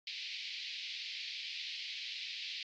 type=band-pass noise; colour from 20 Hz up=white; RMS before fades=-43 dBFS; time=0.07-2.63 s; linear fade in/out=2 ms; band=2200 to 4700 Hz; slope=48 dB/octave; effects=AAC 64 kbps